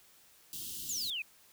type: band-stop noise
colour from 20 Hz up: white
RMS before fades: -42 dBFS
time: 0.53-1.1 s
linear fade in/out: 0 ms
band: 370 to 2800 Hz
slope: 96 dB/octave
type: exponential sweep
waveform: sine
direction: down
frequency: 7430 to 2421 Hz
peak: -34 dBFS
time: 0.89-1.22 s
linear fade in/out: 2 ms
effects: white hiss -62 dBFS RMS until 1.52 s